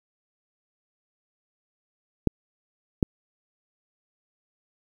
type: clicks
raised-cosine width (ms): 3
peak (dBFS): -6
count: 2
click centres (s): 2.273 / 3.028
effects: 8-bit